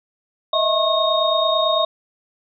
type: tone cluster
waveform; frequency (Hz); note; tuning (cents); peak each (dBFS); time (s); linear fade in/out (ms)
sine; 627 / 656 / 1084 / 3721; D#5 / E5 / C#6 / A#7; +13 / -9 / -39 / -4; -21; 0.53-1.85; 5
effects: none